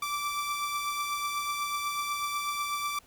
sawtooth beating tone pair, 1166 / 1174.1 Hz, D6 / D6, -13 / -1 cents, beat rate 8.1 Hz, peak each -27 / -35 dBFS, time 0.02-2.99 s, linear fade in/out 5 ms, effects pink hiss -59 dBFS RMS until 3.06 s

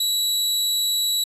sawtooth tone with amplitude modulation, 3916 Hz, B7, 15 cents flat, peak -15 dBFS, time 0-1.24 s, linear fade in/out 5 ms, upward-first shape sine, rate 249 Hz, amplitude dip 30%, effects resampled to 32000 Hz

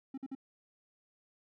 triangle tone bursts, 267.6 Hz, C4, 39 cents sharp, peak -36 dBFS, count 3, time 0.14-0.351 s, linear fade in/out 5 ms, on 37 ms, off 50 ms, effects none

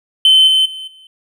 triangle tone with level steps, 3068 Hz, G7, 38 cents flat, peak -3 / -7 / -24 / -38 dBFS, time 0.25-1.07 s, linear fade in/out 2 ms, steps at 0.47 / 0.65 / 0.87 s, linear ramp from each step 10 ms, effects tanh soft clip ceiling 0 dBFS

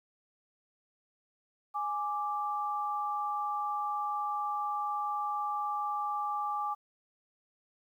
sine tone pair together, 830.6 / 1174.7 Hz, G#5 / D6, 0 / 0 cents, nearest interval tritone, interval 600 cents, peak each -34 / -33 dBFS, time 1.74-6.75 s, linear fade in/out 20 ms, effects 11-bit

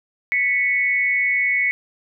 sine tone pair together, 1974.5 / 2215 Hz, B6 / C#7, -1 / -2 cents, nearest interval major second, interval 199 cents, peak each -21 / -18 dBFS, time 0.32-1.71 s, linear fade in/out 0 ms, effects none

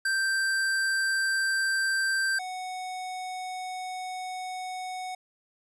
square tone pair in turn, 1568 / 740 Hz, G6 / F#5, 0 / 0 cents, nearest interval octave + minor second, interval 1300 cents, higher first, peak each -25 / -34 dBFS, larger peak first, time 0.05-2.39 / 2.39-5.15 s, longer second, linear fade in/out 5 ms, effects resampled to 24000 Hz

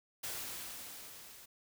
white noise with level ramp, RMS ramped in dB -40 to -55 dBFS, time 0.23-1.46 s, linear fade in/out 10 ms, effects none

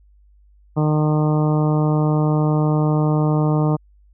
harmonic tone, 152.4 Hz, D#3, 36 cents flat, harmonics 1 / 2 / 3 / 4 / 5 / 6 / 7 / 8, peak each -16 / -22 / -26 / -28 / -30 / -32 / -33 / -34 dBFS, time 0.76-3.77 s, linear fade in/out 20 ms, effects added 50 Hz sine -49 dBFS peak until 4.13 s

